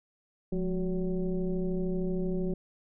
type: tone with frequency modulation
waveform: sine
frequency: 177.5 Hz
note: F3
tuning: 28 cents sharp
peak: -27 dBFS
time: 0.52-2.54 s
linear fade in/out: 5 ms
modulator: 194 Hz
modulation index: 1.2
effects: none